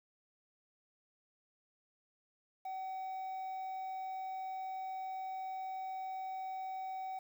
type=tone with quantisation; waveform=triangle; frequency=757 Hz; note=F#5; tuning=39 cents sharp; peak=-37 dBFS; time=2.65-7.19 s; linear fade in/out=5 ms; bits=10; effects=none